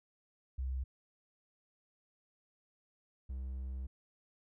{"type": "tone pair in turn", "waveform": ["sine", "triangle"], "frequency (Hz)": [65, 65], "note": ["C2", "C2"], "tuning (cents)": [-11, -11], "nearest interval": "unison", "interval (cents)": 0, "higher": "neither", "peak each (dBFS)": [-34, -36], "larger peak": "first", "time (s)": [[0.58, 0.84], [3.29, 3.87]], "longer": "second", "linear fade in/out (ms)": 10, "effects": []}